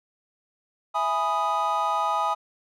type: chord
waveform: triangle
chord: E major seventh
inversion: none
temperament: equal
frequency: 659.3 / 830.6 / 987.8 / 1244.5 Hz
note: E5 / G#5 / B5 / D#6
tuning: 0 / 0 / 0 / 0 cents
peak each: -30 / -25 / -27 / -24 dBFS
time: 0.94-2.35 s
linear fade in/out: 20 ms
effects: none